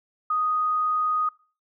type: tone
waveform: sine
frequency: 1244.5 Hz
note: D#6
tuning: in tune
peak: -21 dBFS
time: 0.3-1.29 s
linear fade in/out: 5 ms
effects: noise-tail reverb RT60 0.4 s tail -24 dB re dry